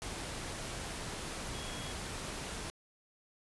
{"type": "tone in noise", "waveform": "sine", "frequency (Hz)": 3322, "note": "G#7", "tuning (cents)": 0, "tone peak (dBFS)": -49, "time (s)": [1.55, 1.92], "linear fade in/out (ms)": 0, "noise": "pink", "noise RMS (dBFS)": -41, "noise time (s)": [0.02, 2.7], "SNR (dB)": -11, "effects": ["resampled to 24000 Hz"]}